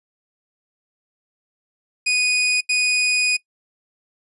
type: tone bursts at uneven times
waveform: sawtooth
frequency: 2480 Hz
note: D#7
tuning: 6 cents flat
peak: -13 dBFS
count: 2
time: 2.06-2.61 / 2.69-3.37 s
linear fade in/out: 10 ms
effects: noise-tail reverb RT60 0.1 s tail -22 dB re dry + resampled to 24000 Hz